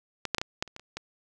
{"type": "clicks", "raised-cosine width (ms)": 0.2, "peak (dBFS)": [-13, -8, -11, -12, -10, -29, -23, -30, -18], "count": 9, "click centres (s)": [0.253, 0.347, 0.383, 0.415, 0.625, 0.677, 0.764, 0.796, 0.97], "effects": []}